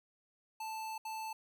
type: tone bursts at uneven times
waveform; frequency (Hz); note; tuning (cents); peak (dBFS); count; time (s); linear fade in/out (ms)
square; 880; A5; 0; -40; 2; 0.6-0.98 / 1.05-1.33; 5
effects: none